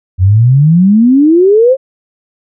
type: exponential sweep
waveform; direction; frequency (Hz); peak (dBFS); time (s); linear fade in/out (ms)
sine; up; 88.2 to 546; -3; 0.18-1.77; 50
effects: none